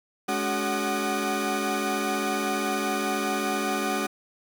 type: tone cluster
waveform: 30% pulse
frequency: 211 / 282.8 / 374.5 / 744 / 1216 Hz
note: G#3 / C#4 / F#4 / F#5 / D#6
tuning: +28 / +35 / +21 / +9 / -40 cents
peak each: -29 dBFS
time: 0.28-4.07 s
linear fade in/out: 10 ms
effects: none